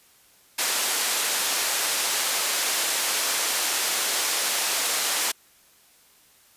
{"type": "band-pass noise", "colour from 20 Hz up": "white", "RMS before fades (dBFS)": -25, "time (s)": [0.58, 5.32], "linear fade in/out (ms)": 10, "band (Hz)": [430, 10000], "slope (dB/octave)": 12, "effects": ["white hiss -57 dBFS RMS until 6.56 s", "resampled to 32000 Hz"]}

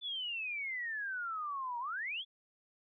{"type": "exponential two-way sweep", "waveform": "sine", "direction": "down then up", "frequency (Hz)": [3520, 933, 3520], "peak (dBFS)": -36, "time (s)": [0.01, 2.25], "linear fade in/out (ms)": 50, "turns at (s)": 1.79, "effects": []}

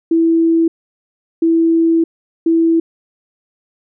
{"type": "tone bursts at uneven times", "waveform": "sine", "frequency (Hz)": 329.6, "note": "E4", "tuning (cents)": 0, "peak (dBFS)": -9, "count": 3, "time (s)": [[0.11, 0.68], [1.42, 2.04], [2.46, 2.8]], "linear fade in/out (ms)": 5, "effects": []}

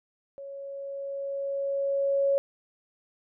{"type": "tone with level ramp", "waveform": "sine", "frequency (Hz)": 554.4, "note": "C#5", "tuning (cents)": 0, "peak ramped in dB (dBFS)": [-38, -20], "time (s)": [0.38, 2.38], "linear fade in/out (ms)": 0, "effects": []}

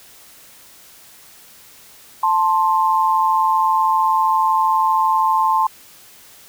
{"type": "tone pair together", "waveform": "sine", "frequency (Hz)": [880, 1052.6], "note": ["A5", "C6"], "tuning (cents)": [0, 10], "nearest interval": "minor third", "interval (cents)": 310, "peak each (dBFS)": -16, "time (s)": [2.23, 5.67], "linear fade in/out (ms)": 5, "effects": ["white hiss -45 dBFS RMS until 6.48 s"]}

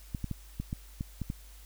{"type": "clicks", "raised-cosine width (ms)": 5, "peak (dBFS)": -21, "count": 8, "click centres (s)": [0.148, 0.243, 0.313, 0.6, 0.729, 1.009, 1.217, 1.301], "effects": ["added 50 Hz sine -49 dBFS peak until 1.65 s", "white hiss -57 dBFS RMS until 1.65 s"]}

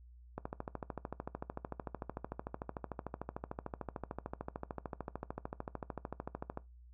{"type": "click train", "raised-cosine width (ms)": 1, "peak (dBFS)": -25, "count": 84, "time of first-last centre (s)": [0.38, 6.574], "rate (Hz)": 13.4, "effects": ["noise-tail reverb RT60 0.2 s tail -19 dB re dry", "added 60 Hz sine -54 dBFS peak until 6.93 s"]}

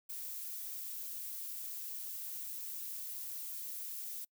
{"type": "noise", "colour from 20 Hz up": "violet", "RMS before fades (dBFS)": -43, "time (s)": [0.09, 4.25], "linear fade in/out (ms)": 10, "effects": ["noise-tail reverb RT60 0.1 s tail -26 dB re dry"]}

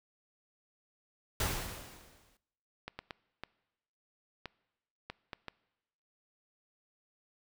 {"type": "noise with exponential decay", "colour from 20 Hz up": "pink", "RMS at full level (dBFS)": -31, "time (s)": [1.4, 2.37], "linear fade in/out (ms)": 2, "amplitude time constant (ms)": 210}
{"type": "clicks", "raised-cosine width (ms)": 0.3, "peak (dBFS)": -24, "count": 8, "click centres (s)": [2.88, 2.99, 3.108, 3.436, 4.457, 5.1, 5.332, 5.483]}
{"effects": ["noise-tail reverb RT60 1.0 s tail -22 dB re dry"]}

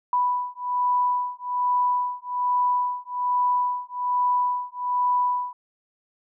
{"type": "beating tone pair", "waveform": "sine", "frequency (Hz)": [987.8, 989], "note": ["B5", "B5"], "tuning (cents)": [0, 2], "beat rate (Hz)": 1.2, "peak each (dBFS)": -24, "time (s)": [0.13, 5.53], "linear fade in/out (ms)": 2, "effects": []}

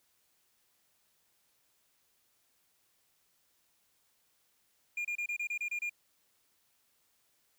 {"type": "tone bursts", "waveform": "triangle", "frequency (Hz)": 2415, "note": "D7", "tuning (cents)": 48, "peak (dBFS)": -31, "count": 9, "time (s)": [4.97, 5.896], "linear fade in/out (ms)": 5, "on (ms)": 78, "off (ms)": 28, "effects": ["white hiss -73 dBFS RMS until 7.58 s"]}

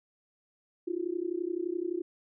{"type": "tone with amplitude modulation", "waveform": "sine", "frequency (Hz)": 349.2, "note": "F4", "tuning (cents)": 0, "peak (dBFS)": -26, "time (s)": [0.87, 2.02], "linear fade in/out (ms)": 10, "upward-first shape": "sine", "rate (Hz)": 31.7, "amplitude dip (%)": 95, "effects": []}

